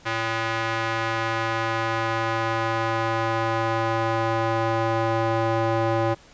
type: tone with band-pass filter sweep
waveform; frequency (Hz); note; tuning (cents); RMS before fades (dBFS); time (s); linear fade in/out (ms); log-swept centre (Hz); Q
square; 113.2; A2; +50; -24; 0.05-6.15; 20; 1700 to 680; 1
effects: pink hiss -51 dBFS RMS until 6.33 s + resampled to 16000 Hz